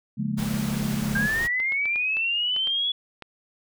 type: chord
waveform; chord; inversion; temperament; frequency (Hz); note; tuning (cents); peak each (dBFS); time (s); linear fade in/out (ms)
sine; Bb minor seventh; first; just; 139.85 / 174.81 / 209.8 / 233.1; Db3 / F3 / Ab3 / Bb3; +16 / +2 / +18 / 0; -30 / -33 / -27 / -33; 0.17-1.28; 20
type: noise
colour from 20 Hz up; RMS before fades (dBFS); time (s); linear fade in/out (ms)
pink; -34; 0.37-1.48; 20
type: linear sweep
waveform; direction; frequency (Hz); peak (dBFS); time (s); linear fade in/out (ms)
sine; up; 1584 to 3407; -22; 1.15-2.92; 5
type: clicks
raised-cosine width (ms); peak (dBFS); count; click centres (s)
0.3; -22; 9; 1.295 / 1.601 / 1.722 / 1.856 / 1.959 / 2.169 / 2.564 / 2.673 / 3.223
effects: none